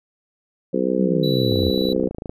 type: harmonic tone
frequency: 64 Hz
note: C2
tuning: 38 cents flat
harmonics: 3 / 4 / 5 / 6 / 7 / 8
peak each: -25 / -25 / -25 / -25 / -25 / -25 dBFS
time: 0.73-2.09 s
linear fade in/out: 10 ms
type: linear sweep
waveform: sine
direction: down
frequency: 194.2 to 78.5 Hz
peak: -21 dBFS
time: 0.99-1.7 s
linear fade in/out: 5 ms
type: tone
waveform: triangle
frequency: 3942 Hz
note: B7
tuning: 4 cents flat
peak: -25 dBFS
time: 1.23-1.93 s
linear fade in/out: 5 ms
type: click train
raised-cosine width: 2 ms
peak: -17 dBFS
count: 22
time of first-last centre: 1.52-2.295 s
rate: 27.1 Hz
effects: none